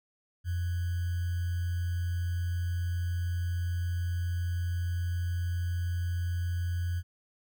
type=tone with sample-and-hold; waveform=sine; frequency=87.31 Hz; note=F2; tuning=in tune; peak=-28 dBFS; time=0.44-7.03 s; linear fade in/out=50 ms; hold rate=1575 Hz; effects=none